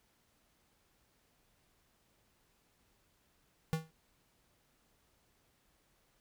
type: tone with exponential decay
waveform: square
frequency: 160.2 Hz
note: E3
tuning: 49 cents flat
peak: -28 dBFS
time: 3.73-3.91 s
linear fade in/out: 0 ms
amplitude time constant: 37 ms
effects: pink hiss -73 dBFS RMS until 6.2 s